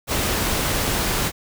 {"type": "noise", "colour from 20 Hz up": "pink", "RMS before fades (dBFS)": -22, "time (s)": [0.07, 1.32], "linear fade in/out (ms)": 50, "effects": []}